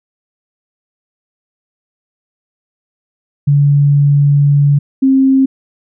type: tone pair in turn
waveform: sine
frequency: 143.2 / 266.8 Hz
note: D3 / C4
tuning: -43 / +34 cents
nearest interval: major seventh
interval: 1077 cents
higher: second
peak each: -6 dBFS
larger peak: neither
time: 3.47-4.79 / 5.02-5.46 s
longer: first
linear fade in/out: 10 ms
effects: none